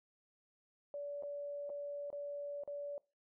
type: tone with dropouts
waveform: sine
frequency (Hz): 575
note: D5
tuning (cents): -37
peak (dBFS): -40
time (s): 0.94-2.98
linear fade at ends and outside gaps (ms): 1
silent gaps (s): 1.225-1.234 / 1.694-1.7 / 2.103-2.128 / 2.636-2.676
effects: noise-tail reverb RT60 0.3 s tail -23 dB re dry